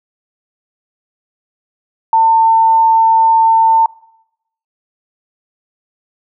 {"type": "tone", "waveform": "sine", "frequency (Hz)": 899, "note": "A5", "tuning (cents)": 37, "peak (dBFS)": -6, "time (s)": [2.13, 3.86], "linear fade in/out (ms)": 2, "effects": ["noise-tail reverb RT60 0.8 s tail -23 dB re dry"]}